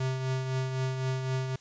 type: tone with tremolo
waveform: square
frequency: 130.81 Hz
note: C3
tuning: in tune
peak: -27 dBFS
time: 0-1.56 s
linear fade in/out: 5 ms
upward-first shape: triangle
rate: 3.9 Hz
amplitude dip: 50%
effects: white hiss -58 dBFS RMS until 1.6 s + resampled to 16000 Hz